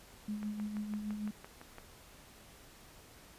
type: tone with tremolo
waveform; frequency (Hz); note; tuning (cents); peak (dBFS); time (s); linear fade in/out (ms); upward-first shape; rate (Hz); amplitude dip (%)
sine; 210; G#3; +19; -34; 0.28-1.31; 5; sine; 6.4; 50
type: click train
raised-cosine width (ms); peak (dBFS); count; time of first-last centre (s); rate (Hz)
0.5; -33; 9; 0.43-1.784; 5.91
effects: pink hiss -57 dBFS RMS until 3.38 s + resampled to 32000 Hz